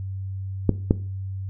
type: clicks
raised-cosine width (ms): 3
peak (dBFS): -3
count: 2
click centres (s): 0.693 / 0.909
effects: noise-tail reverb RT60 0.4 s tail -17 dB re dry + added 96 Hz sine -28 dBFS peak until 1.49 s

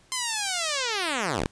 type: linear sweep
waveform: 5% pulse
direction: down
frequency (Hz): 1046.5 to 32.7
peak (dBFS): -14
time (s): 0.12-1.46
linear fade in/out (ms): 0
effects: pink hiss -59 dBFS RMS until 1.51 s + resampled to 22050 Hz

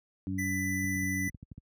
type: harmonic tone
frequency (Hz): 94.4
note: F#2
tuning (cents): +35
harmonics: 1 / 2 / 3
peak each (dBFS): -35 / -35 / -35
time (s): 0.27-1.28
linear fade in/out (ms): 0
type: tone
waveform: square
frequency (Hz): 1990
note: B6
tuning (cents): +13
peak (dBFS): -33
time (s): 0.38-1.3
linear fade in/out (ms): 10
type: clicks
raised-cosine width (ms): 5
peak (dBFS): -31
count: 8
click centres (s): 0.843 / 0.964 / 1.033 / 1.295 / 1.347 / 1.429 / 1.517 / 1.58
effects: high-pass 60 Hz 12 dB/octave

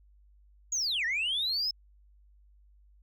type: linear two-way sweep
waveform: sine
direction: down then up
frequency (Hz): 6860 to 1760 to 5270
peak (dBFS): -26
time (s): 0.72-1.71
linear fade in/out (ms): 5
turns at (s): 1.05
effects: tanh soft clip ceiling -25 dBFS + added 50 Hz sine -57 dBFS peak until 3.02 s

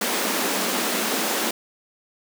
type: high-pass noise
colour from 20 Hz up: pink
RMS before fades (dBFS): -24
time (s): 0.01-1.51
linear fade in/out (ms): 5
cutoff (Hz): 190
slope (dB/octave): 96
effects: none

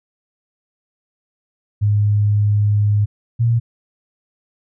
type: tone pair in turn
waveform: sine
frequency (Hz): 103.83 / 116.55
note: G#2 / A#2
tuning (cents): 0 / 0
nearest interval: major second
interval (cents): 200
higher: second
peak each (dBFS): -12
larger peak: neither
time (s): 1.81-3.06 / 3.39-3.6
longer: first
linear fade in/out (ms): 20
effects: none

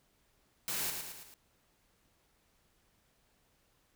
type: noise with echo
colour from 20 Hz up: white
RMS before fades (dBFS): -36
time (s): 0.68-0.9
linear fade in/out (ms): 0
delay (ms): 110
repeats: 4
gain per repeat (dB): -5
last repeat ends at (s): 1.34
effects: pink hiss -72 dBFS RMS until 3.95 s

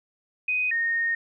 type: tone pair in turn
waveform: sine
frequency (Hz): 2500 / 1847.6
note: D#7 / A#6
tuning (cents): +8 / -16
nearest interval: perfect fourth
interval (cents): 524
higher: first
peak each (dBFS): -22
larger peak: neither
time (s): 0.48-0.71 / 0.71-1.15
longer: second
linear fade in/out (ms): 5
effects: none

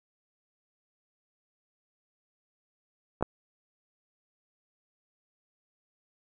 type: clicks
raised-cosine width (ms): 1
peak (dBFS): -28 / -9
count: 2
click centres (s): 3.21 / 3.226
effects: none

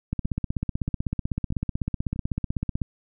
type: two click trains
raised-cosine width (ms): 5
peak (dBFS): -13 / -23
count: 44 / 4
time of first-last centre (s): 0.13-2.817 / 0.25-2.161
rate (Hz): 16 / 1.57
effects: none

